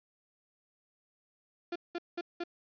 35% pulse tone bursts, 346.1 Hz, F4, 16 cents flat, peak -32 dBFS, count 4, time 1.72-2.438 s, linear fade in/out 5 ms, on 37 ms, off 190 ms, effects resampled to 11025 Hz

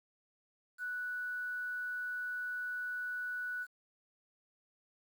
sine tone with quantisation, 1480 Hz, F#6, in tune, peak -36 dBFS, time 0.78-3.67 s, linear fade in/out 50 ms, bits 10, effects none

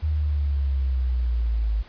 sine linear sweep, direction down, 77.78 to 51.9 Hz, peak -20 dBFS, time 0.02-1.83 s, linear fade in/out 20 ms, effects pink hiss -50 dBFS RMS until 1.88 s + resampled to 11025 Hz

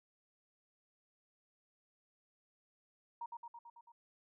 sine tone with echo, 940 Hz, A#5, 14 cents sharp, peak -40 dBFS, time 3.21-3.26 s, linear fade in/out 5 ms, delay 110 ms, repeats 6, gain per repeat -3 dB, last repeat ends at 3.92 s, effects none

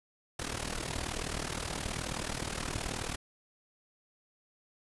pink noise with amplitude modulation, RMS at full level -33 dBFS, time 0.39-3.16 s, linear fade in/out 5 ms, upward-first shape sine, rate 38.9 Hz, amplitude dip 80%, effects resampled to 24000 Hz

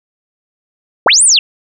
sine linear two-way sweep, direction up then down, 251.1 to 9790 to 2538 Hz, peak -5 dBFS, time 1.06-1.39 s, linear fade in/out 2 ms, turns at 1.24 s, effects none

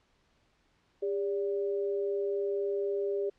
sine tone pair together, 401.8 / 577.7 Hz, G4 / D5, +43 / -29 cents, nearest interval tritone, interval 628 cents, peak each -29 / -37 dBFS, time 1.02-3.3 s, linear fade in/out 10 ms, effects pink hiss -70 dBFS RMS until 3.38 s + low-pass 5000 Hz 12 dB/octave

